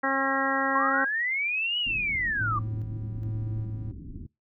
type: harmonic tone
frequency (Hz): 270.4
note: C#4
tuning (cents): -43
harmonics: 1 / 2 / 3 / 4 / 5 / 6 / 7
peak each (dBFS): -31 / -31 / -31 / -31 / -31 / -31 / -31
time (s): 0.03-1.05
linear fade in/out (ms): 10
type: linear two-way sweep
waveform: sine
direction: up then down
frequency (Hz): 1047 to 2960 to 1137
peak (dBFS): -25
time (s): 0.75-2.59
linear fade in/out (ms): 5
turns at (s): 1.79
type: low-pass noise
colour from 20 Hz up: pink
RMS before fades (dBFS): -40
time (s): 1.86-4.27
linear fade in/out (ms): 10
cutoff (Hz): 330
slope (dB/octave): 48
type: tone with tremolo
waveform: triangle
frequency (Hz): 108.8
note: A2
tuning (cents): -19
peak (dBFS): -27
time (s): 2.4-3.92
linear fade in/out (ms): 10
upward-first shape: square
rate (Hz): 1.2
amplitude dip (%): 30
effects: noise-tail reverb RT60 0.2 s tail -22 dB re dry